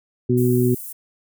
harmonic tone, 123.47 Hz, B2, in tune, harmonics 1 / 2 / 3, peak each -19 / -19 / -19 dBFS, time 0.29-0.75 s, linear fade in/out 10 ms
white high-pass noise, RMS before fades -34 dBFS, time 0.37-0.93 s, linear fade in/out 10 ms, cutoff 9000 Hz, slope 24 dB/octave
effects none

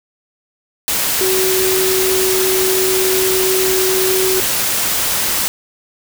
sine tone in noise, 375.8 Hz, F#4, 27 cents sharp, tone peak -15 dBFS, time 1.21-4.4 s, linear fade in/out 0 ms, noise white, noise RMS -17 dBFS, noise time 0.88-5.48 s, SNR -1 dB, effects none

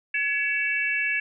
sine tone cluster, 1695 / 2259 / 2673 Hz, G#6 / C#7 / E7, +35 / +32 / +23 cents, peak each -27 dBFS, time 0.14-1.2 s, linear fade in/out 5 ms, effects none

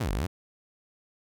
sawtooth exponential two-way sweep, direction down then up, 148 to 41.4 to 102.7 Hz, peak -23 dBFS, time 0-0.27 s, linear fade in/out 10 ms, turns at 0.12 s, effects none

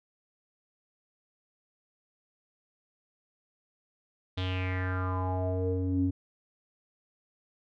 square tone with low-pass filter sweep, 92.5 Hz, F#2, in tune, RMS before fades -30 dBFS, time 4.37-6.11 s, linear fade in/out 10 ms, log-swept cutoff 3600 to 240 Hz, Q 5.4, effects none

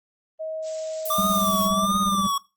sine tone with pitch glide, 634 to 642.9 Hz, D#5 to E5, +32 to -43 cents, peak -28 dBFS, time 0.39-1.87 s, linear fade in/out 20 ms, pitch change +25 cents, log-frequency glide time 1.07-1.32 s
violet noise, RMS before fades -30 dBFS, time 0.62-1.7 s, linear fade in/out 50 ms
square tone with vibrato, 1174.7 Hz, D6, in tune, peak -22 dBFS, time 1.1-2.38 s, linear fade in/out 5 ms, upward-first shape triangle, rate 1.4 Hz, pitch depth 95 cents each way
triangle tone with tremolo, 196 Hz, G3, in tune, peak -19 dBFS, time 1.18-2.27 s, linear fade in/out 5 ms, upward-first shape sine, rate 17 Hz, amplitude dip 85%
effects noise-tail reverb RT60 0.3 s tail -21 dB re dry + Opus 24 kbps

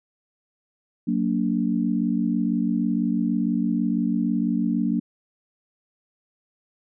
sine chord, Gb augmented, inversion none, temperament just, 185 / 231.2 / 289.1 Hz, Gb3 / Bb3 / D4, 0 / -14 / -27 cents, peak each -25 / -23 / -26 dBFS, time 1.07-5 s, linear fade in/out 10 ms, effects none

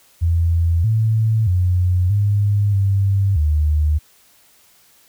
sine tone with pitch steps, 84.1 / 110.7 / 90.3 / 102.3 / 98.4 / 75.9 Hz, E2 / A2 / F#2 / G#2 / G2 / D#2, +35 / +11 / -42 / -26 / +7 / -42 cents, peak -13 dBFS, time 0.21-3.99 s, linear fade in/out 20 ms, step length 630 ms, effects white hiss -53 dBFS RMS until 5.08 s

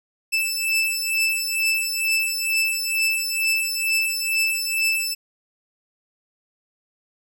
sawtooth beating tone pair, 2637 / 2639.2 Hz, E7 / E7, 0 / +1 cents, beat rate 2.2 Hz, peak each -20 dBFS, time 0.32-5.15 s, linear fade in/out 20 ms, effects none

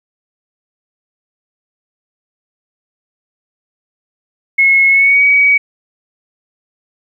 sine tone with pitch glide, 2177 to 2264 Hz, C#7 to C#7, -32 to +36 cents, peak -6 dBFS, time 4.58-5.58 s, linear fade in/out 10 ms, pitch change +68 cents, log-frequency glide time 4.89-5.24 s, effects 8-bit

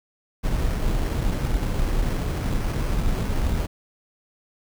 brown noise with sample-and-hold, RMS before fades -23 dBFS, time 0.43-3.67 s, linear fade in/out 20 ms, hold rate 3675 Hz, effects none

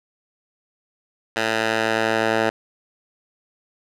10% pulse tone with band-pass filter sweep, 111.5 Hz, A2, 23 cents sharp, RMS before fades -21 dBFS, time 1.36-2.5 s, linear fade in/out 10 ms, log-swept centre 2000 to 1100 Hz, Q 0.7, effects none

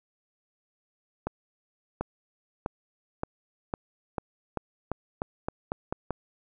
accelerating click train, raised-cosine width 1 ms, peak -15 dBFS, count 13, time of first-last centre 1.27-6.107 s, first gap 740 ms, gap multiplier 0.88, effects none

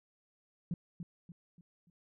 sine tone with echo, 172.3 Hz, F3, 23 cents flat, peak -31 dBFS, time 0.71-0.74 s, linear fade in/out 2 ms, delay 290 ms, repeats 4, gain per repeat -8 dB, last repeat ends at 1.9 s, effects tanh soft clip ceiling -27 dBFS

